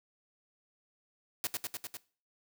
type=noise with echo; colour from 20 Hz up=white; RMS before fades=-33 dBFS; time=1.44-1.47 s; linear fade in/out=0 ms; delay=100 ms; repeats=5; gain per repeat=-2 dB; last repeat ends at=1.97 s; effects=noise-tail reverb RT60 0.4 s tail -20 dB re dry